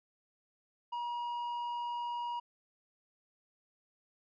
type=tone with tanh clipping; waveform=sine; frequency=956 Hz; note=A#5; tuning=43 cents sharp; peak=-36 dBFS; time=0.92-2.4 s; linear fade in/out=10 ms; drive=6 dB; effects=none